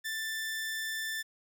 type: tone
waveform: sawtooth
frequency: 1770 Hz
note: A6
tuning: 10 cents sharp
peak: -30 dBFS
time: 0.04-1.23 s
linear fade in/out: 20 ms
effects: 11-bit